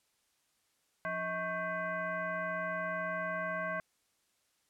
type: tone with frequency modulation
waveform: sine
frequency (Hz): 1100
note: C#6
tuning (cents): -14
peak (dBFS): -33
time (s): 1.05-3.8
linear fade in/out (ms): 0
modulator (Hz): 462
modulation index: 1.6
effects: white hiss -75 dBFS RMS until 4.69 s + low-pass 11000 Hz 12 dB/octave